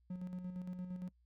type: tone with tremolo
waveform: triangle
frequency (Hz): 181.4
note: F#3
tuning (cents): -34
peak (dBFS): -37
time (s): 0.1-1.09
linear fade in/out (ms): 5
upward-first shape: square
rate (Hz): 8.7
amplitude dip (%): 45
effects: noise-tail reverb RT60 0.1 s tail -24 dB re dry + added 60 Hz sine -68 dBFS peak until 1.25 s